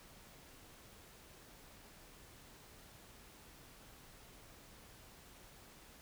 silence, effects pink hiss -59 dBFS RMS until 6.01 s

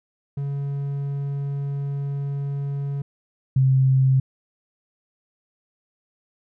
triangle / sine tone pair in turn, 140.5 / 132.19 Hz, C#3 / C3, +24 / +18 cents, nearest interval minor second, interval 106 cents, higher first, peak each -22 / -14 dBFS, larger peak second, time 0.37-3.02 / 3.56-4.2 s, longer first, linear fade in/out 5 ms, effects none

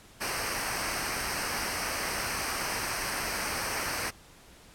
pink noise with comb filter, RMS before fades -32 dBFS, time 0.2-4.11 s, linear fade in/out 20 ms, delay 0.28 ms, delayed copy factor -0.7, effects pink hiss -54 dBFS RMS until 4.74 s + low-pass 12000 Hz 12 dB/octave

